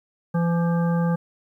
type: harmonic tone with a mistuned harmonic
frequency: 169.7 Hz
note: F3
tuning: 49 cents flat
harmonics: 1 / 3 / 5 / 7 / 9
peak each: -19 / -29 / -33 / -36 / -38 dBFS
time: 0.34-1.16 s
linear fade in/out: 10 ms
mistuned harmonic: 9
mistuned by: +57 cents
effects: 10-bit